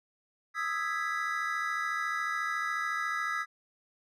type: chord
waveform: triangle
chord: E major seventh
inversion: third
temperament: equal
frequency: 1244.5 / 1318.5 / 1661.2 / 1975.5 Hz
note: D#6 / E6 / G#6 / B6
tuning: 0 / 0 / 0 / 0 cents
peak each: -34 dBFS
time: 0.54-3.46 s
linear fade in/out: 50 ms
effects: none